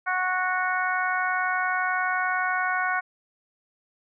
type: harmonic tone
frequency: 368.4 Hz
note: F#4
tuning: 7 cents flat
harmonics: 2 / 3 / 4 / 5 / 6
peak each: -29 / -29 / -26 / -33 / -34 dBFS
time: 0.06-3.01 s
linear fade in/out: 20 ms
effects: none